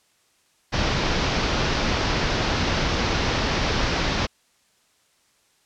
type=low-pass noise; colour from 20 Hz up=pink; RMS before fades=-23 dBFS; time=0.72-4.27 s; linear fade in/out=20 ms; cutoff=5800 Hz; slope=48 dB/octave; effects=white hiss -63 dBFS RMS until 5.65 s + low-pass 9000 Hz 12 dB/octave

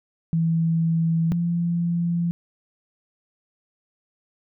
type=tone pair in turn; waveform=sine; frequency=164.3 / 171.13 Hz; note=E3 / F3; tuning=-5 / -35 cents; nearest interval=minor second; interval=70 cents; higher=second; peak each=-18 / -20 dBFS; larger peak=first; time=0.33-1.32 / 1.32-2.31 s; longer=neither; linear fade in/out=0 ms; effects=none

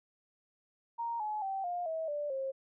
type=tone with pitch steps; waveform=sine; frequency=932.3 / 850 / 775 / 706.6 / 644.2 / 587.3 / 535.5 Hz; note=A#5 / G#5 / G5 / F5 / E5 / D5 / C5; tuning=0 / +40 / -20 / +20 / -40 / 0 / +40 cents; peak=-33 dBFS; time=0.98-2.52 s; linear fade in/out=20 ms; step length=220 ms; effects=none

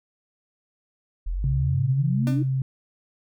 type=exponential sweep; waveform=sine; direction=up; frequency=38.15 to 321.2 Hz; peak=-24 dBFS; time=1.26-2.43 s; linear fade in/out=10 ms
type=tone with pitch glide; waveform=sine; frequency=135.2 to 132.49 Hz; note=C#3 to C3; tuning=-43 to +22 cents; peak=-21 dBFS; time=1.44-2.62 s; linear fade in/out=2 ms; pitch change=-35 cents; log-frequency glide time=2.06-2.24 s
type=tone with exponential decay; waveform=30% pulse; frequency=299.8 Hz; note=D4; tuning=36 cents sharp; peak=-24 dBFS; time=2.27-2.5 s; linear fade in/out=1 ms; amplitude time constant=48 ms
effects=none

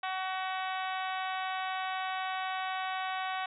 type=harmonic tone; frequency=376 Hz; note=F#4; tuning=28 cents sharp; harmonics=2 / 3 / 4 / 5 / 6 / 7 / 8 / 9 / 10; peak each=-35 / -39 / -41 / -43 / -45 / -46 / -47 / -48 / -49 dBFS; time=0.03-3.46 s; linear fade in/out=5 ms; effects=none

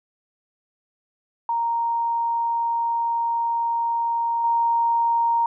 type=tone with level steps; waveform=sine; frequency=931 Hz; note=A#5; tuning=2 cents flat; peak=-20 / -17 dBFS; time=1.49-5.46 s; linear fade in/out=2 ms; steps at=4.44 s; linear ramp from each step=2 ms; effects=none

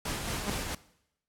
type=noise with tremolo; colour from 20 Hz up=pink; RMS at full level=-33 dBFS; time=0.05-0.75 s; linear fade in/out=5 ms; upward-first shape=sine; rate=4.5 Hz; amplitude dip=35%
type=tone with exponential growth; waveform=sawtooth; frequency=202.9 Hz; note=G#3; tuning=40 cents flat; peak=-23 dBFS; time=0.38-0.5 s; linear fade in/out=2 ms; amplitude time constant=25 ms
effects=noise-tail reverb RT60 0.8 s tail -19 dB re dry + low-pass 12000 Hz 12 dB/octave

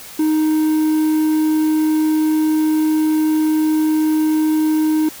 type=tone with quantisation; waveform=triangle; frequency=311.1 Hz; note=D#4; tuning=in tune; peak=-11 dBFS; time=0.19-5.09 s; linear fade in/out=5 ms; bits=6; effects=white hiss -36 dBFS RMS until 5.2 s

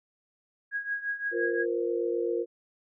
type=tone with tremolo; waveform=sine; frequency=1647 Hz; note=G#6; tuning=15 cents flat; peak=-26 dBFS; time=0.71-1.66 s; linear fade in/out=50 ms; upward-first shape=triangle; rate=5.8 Hz; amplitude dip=85%
type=chord; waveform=sine; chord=F suspended fourth; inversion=none; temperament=equal with one note detuned; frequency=349.2 / 466.2 / 514 Hz; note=F4 / Bb4 / C5; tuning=0 / 0 / -31 cents; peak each=-30 / -29 / -35 dBFS; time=1.31-2.46 s; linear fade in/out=50 ms
effects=none

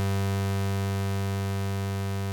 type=tone with level ramp; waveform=35% pulse; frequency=98 Hz; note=G2; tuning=in tune; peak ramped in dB=-22 to -26 dBFS; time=0-2.32 s; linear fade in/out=0 ms; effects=none

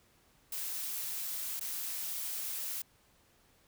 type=noise with dropouts; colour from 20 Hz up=blue; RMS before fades=-38 dBFS; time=0.52-2.82 s; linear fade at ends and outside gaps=5 ms; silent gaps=1.597-1.609 s; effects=pink hiss -67 dBFS RMS until 3.67 s

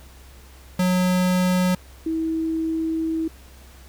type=tone pair in turn; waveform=square / sine; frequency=182.4 / 322.9 Hz; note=F#3 / E4; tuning=-24 / -36 cents; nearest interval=minor seventh; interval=988 cents; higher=second; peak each=-18 / -21 dBFS; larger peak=first; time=0.79-1.75 / 2.06-3.28 s; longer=second; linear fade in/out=5 ms; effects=added 65 Hz sine -44 dBFS peak until 3.88 s + pink hiss -50 dBFS RMS until 3.88 s

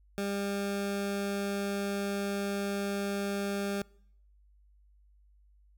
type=tone; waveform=20% pulse; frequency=200 Hz; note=G3; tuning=35 cents sharp; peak=-26 dBFS; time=0.18-3.82 s; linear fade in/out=0 ms; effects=noise-tail reverb RT60 0.7 s tail -25 dB re dry + added 50 Hz sine -59 dBFS peak until 5.77 s

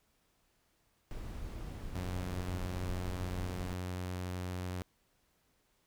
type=noise; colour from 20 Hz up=brown; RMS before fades=-42 dBFS; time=1.11-3.73 s; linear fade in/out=0 ms
type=tone with vibrato; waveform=sawtooth; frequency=90.8 Hz; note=F#2; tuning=32 cents flat; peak=-33 dBFS; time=1.95-4.82 s; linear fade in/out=0 ms; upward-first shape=triangle; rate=13 Hz; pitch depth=10 cents each way
effects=pink hiss -74 dBFS RMS until 5.86 s

